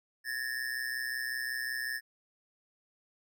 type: ring-modulated tone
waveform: square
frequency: 1760 Hz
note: A6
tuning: in tune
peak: -31 dBFS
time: 0.24-2.01 s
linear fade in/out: 50 ms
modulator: 62.7 Hz
effects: none